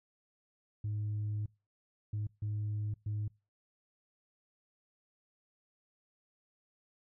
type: tone bursts at uneven times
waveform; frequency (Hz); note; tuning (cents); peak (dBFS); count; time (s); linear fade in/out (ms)
sine; 105.2; G#2; +23; -31; 4; 0.84-1.46 / 2.13-2.27 / 2.42-2.94 / 3.06-3.28; 5
effects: noise-tail reverb RT60 0.3 s tail -26 dB re dry + tanh soft clip ceiling -31 dBFS